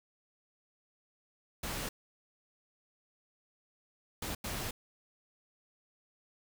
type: noise bursts at uneven times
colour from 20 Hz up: pink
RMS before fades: -38 dBFS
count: 3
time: 1.63-1.89 / 4.22-4.35 / 4.44-4.71 s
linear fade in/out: 5 ms
effects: none